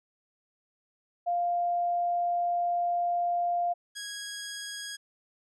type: tone pair in turn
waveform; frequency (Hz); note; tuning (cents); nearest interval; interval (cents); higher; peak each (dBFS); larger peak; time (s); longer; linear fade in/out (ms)
sine / 10% pulse; 699 / 1652.9; F5 / G#6; +1 / -9; octave + minor third; 1490; second; -25 / -27; first; 1.26-3.74 / 3.95-4.97; first; 20
effects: low-pass 9000 Hz 12 dB/octave